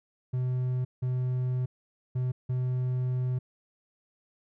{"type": "tone bursts at uneven times", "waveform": "triangle", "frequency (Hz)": 126.7, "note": "B2", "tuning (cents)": 45, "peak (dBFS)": -24, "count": 4, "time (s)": [[0.33, 0.85], [1.02, 1.66], [2.15, 2.32], [2.49, 3.39]], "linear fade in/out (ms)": 10, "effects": []}